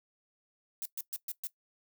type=noise bursts; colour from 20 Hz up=violet; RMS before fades=-37 dBFS; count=5; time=0.82-1.47 s; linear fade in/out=0 ms; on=34 ms; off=120 ms; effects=noise-tail reverb RT60 0.1 s tail -18 dB re dry